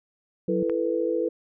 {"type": "tone", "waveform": "sine", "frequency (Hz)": 184.6, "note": "F#3", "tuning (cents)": -4, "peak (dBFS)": -27, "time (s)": [0.48, 0.63], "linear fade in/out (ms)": 2}
{"type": "chord", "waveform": "sine", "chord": "E suspended fourth", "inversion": "none", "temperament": "equal with one note detuned", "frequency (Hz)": [333.5, 440, 493.9], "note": ["E4", "A4", "B4"], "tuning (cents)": [20, 0, 0], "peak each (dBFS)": [-27, -28, -26], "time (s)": [0.48, 1.29], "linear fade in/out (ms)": 10}
{"type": "click", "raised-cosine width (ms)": 0.5, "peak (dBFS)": -23, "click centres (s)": 0.697}
{"effects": []}